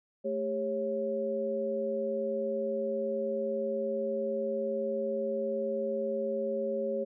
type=tone cluster; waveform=sine; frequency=220.3 / 399.4 / 549 Hz; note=A3 / G4 / C#5; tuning=+2 / +32 / -17 cents; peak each=-37 / -35 / -31 dBFS; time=0.24-7.05 s; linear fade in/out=20 ms; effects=none